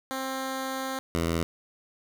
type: tone pair in turn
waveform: 10% pulse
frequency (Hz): 264.6 / 83.34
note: C4 / E2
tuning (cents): +20 / +19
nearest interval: octave + minor sixth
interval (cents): 2001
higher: first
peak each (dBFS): -22 / -17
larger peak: second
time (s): 0.11-0.99 / 1.15-1.43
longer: first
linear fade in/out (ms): 0
effects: none